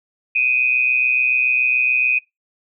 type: tone with amplitude modulation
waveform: sine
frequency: 2497 Hz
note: D#7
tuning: 6 cents sharp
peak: -11 dBFS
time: 0.35-2.19 s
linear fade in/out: 10 ms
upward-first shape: sine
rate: 127 Hz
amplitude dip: 75%
effects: noise-tail reverb RT60 0.2 s tail -24 dB re dry